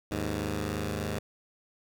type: tone pair together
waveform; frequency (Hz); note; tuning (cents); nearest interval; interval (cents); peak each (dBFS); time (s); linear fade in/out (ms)
10% pulse; 77.5 / 103.45; D#2 / G#2; -6 / -6; perfect fourth; 500; -25; 0.11-1.19; 5
effects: none